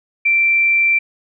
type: tone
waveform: sine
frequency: 2349 Hz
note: D7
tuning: in tune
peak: -11 dBFS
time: 0.25-0.99 s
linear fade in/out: 10 ms
effects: none